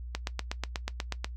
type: click train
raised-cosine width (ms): 0.2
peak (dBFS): -14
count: 10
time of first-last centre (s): 0.15-1.245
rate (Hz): 8.22
effects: noise-tail reverb RT60 0.1 s tail -17 dB re dry + added 60 Hz sine -37 dBFS peak until 1.36 s